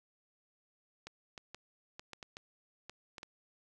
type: clicks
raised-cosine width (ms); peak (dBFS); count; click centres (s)
0.2; -28; 10; 1.07 / 1.378 / 1.546 / 1.995 / 2.133 / 2.228 / 2.369 / 2.896 / 3.182 / 3.231
effects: none